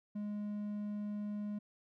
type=tone; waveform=triangle; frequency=207.7 Hz; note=G#3; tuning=in tune; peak=-35 dBFS; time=0.15-1.59 s; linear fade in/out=10 ms; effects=none